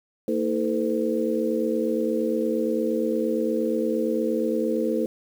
sine tone cluster, 227.7 / 320.6 / 439.4 / 508 Hz, A#3 / E4 / A4 / B4, -40 / -48 / -2 / +49 cents, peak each -27 dBFS, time 0.28-5.06 s, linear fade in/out 2 ms, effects 8-bit

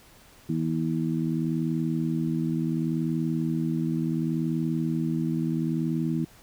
harmonic tone, 80.7 Hz, E2, 36 cents flat, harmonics 2 / 3 / 4, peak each -27 / -29 / -30 dBFS, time 0.49-6.25 s, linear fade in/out 5 ms, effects pink hiss -54 dBFS RMS until 6.42 s

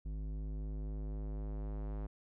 square tone with low-pass filter sweep, 51.91 Hz, G#1, in tune, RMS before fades -40 dBFS, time 0.05-2.07 s, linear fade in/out 10 ms, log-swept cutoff 220 to 980 Hz, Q 0.71, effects none

